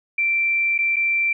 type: tone with dropouts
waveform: sine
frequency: 2349 Hz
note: D7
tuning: in tune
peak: -17 dBFS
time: 0.18-1.33 s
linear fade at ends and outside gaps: 5 ms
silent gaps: 0.78-0.787 / 0.96-0.965 s
effects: none